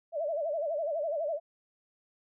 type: tone with vibrato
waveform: sine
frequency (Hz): 621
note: D#5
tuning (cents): -3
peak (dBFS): -29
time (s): 0.12-1.4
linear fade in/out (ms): 50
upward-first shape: sine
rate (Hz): 12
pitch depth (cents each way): 150
effects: none